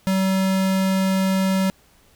square tone, 190.6 Hz, G3, 48 cents flat, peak -18 dBFS, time 0.07-1.7 s, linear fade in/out 0 ms, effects pink hiss -56 dBFS RMS until 2.15 s

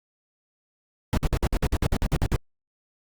brown noise bursts, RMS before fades -21 dBFS, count 13, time 1.13-2.361 s, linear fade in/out 0 ms, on 43 ms, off 56 ms, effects Opus 48 kbps

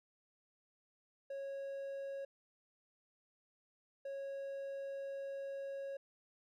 triangle tone bursts at uneven times, 550 Hz, C#5, 14 cents flat, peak -39 dBFS, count 2, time 1.3-2.25 / 4.05-5.97 s, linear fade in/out 5 ms, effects none

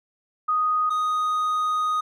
sine / triangle tone pair in turn, 1244.5 / 1244.5 Hz, D#6 / D#6, 0 / 0 cents, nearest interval unison, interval 0 cents, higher neither, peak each -19 dBFS, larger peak neither, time 0.48-0.9 / 0.9-2.01 s, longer second, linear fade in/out 10 ms, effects none

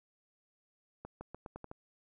accelerating click train, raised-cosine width 1 ms, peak -30 dBFS, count 7, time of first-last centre 1.05-1.714 s, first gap 160 ms, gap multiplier 0.85, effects none

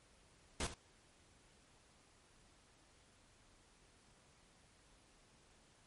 pink noise with echo, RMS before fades -39 dBFS, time 0.6-0.67 s, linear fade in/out 2 ms, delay 71 ms, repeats 1, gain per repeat -12 dB, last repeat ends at 0.741 s, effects pink hiss -68 dBFS RMS until 5.86 s + MP3 48 kbps

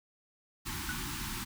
pink band-stop noise, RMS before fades -38 dBFS, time 0.65-1.45 s, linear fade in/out 20 ms, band 360 to 830 Hz, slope 96 dB/octave
sine tone with exponential decay, 1480 Hz, F#6, in tune, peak -31 dBFS, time 0.89-1.03 s, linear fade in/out 1 ms, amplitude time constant 30 ms
effects none

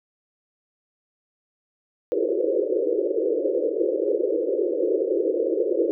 white band-pass noise, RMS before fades -23 dBFS, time 2.12-5.91 s, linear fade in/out 0 ms, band 320 to 540 Hz, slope 96 dB/octave, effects none

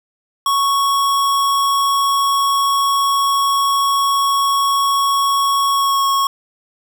square tone with pitch glide, 1108.7 to 1098.5 Hz, C#6 to C#6, 0 to -16 cents, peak -14 dBFS, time 0.46-6.27 s, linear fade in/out 2 ms, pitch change -16 cents, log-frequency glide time 5.72-6.04 s, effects none

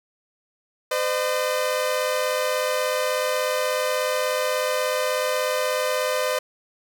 sawtooth tone pair together, 510 / 606.5 Hz, C5 / D#5, -44 / -44 cents, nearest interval minor third, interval 300 cents, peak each -20 / -21 dBFS, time 0.91-6.39 s, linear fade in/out 5 ms, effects none

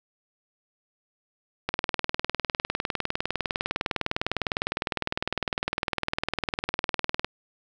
click train, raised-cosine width 0.3 ms, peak -9 dBFS, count 111, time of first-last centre 1.69-7.246 s, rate 19.8 Hz, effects none

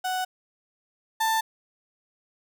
35% pulse tone pair in turn, 742 / 888.5 Hz, F#5 / A5, +5 / +17 cents, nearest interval minor third, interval 312 cents, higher second, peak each -24 / -20 dBFS, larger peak second, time 0.04-0.25 / 1.2-1.41 s, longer neither, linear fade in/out 10 ms, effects none

